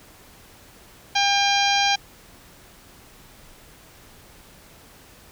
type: harmonic tone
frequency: 801 Hz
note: G5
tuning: 37 cents sharp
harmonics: 1 / 2 / 3 / 4 / 5 / 6 / 7 / 8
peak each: -21 / -27 / -25 / -25 / -27 / -29 / -29 / -34 dBFS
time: 1.15-1.96 s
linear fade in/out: 10 ms
effects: pink hiss -49 dBFS RMS until 5.31 s